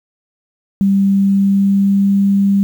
sine tone with pitch glide, 196.6 to 198.31 Hz, G3 to G3, +5 to +20 cents, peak -9 dBFS, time 0.81-2.63 s, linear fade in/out 0 ms, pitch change +15 cents, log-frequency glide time 1.17-2.18 s, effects 7-bit

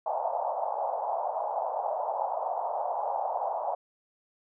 pink band-pass noise, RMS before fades -31 dBFS, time 0.06-3.75 s, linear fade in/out 5 ms, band 610 to 910 Hz, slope 48 dB/octave, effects none

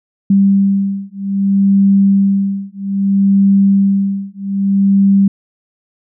sine beating tone pair, 196.6 / 197.22 Hz, G3 / G3, +5 / +11 cents, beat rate 0.62 Hz, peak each -12 dBFS, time 0.3-5.28 s, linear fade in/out 5 ms, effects none

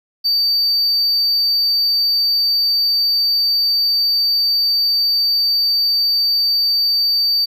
triangle tone, 4613 Hz, D8, 32 cents flat, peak -12 dBFS, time 0.24-7.46 s, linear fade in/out 20 ms, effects none

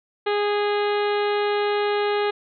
harmonic tone with a mistuned harmonic, 412.6 Hz, G#4, 11 cents flat, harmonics 1 / 2 / 3 / 4 / 5 / 6 / 7 / 8 / 9 / 10, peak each -21 / -27 / -31 / -33 / -35 / -37 / -38 / -39 / -40 / -41 dBFS, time 0.26-2.31 s, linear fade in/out 10 ms, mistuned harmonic 10, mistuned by -15 cents, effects none

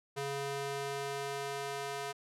square tone with high-pass filter sweep, 139.8 Hz, C#3, 15 cents sharp, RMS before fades -38 dBFS, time 0.16-2.13 s, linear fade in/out 20 ms, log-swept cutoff 320 to 550 Hz, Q 0.96, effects low-pass 11000 Hz 12 dB/octave

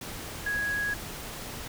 sine tone in noise, 1661.2 Hz, G#6, in tune, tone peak -27 dBFS, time 0.46-0.94 s, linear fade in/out 5 ms, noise pink, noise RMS -39 dBFS, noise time 0.01-1.68 s, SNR +9 dB, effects none

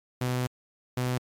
sawtooth tone pair in turn, 125.5 / 125.5 Hz, B2 / B2, +28 / +28 cents, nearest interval unison, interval 0 cents, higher neither, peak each -22 dBFS, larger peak neither, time 0.21-0.47 / 0.97-1.18 s, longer first, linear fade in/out 5 ms, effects MP3 96 kbps

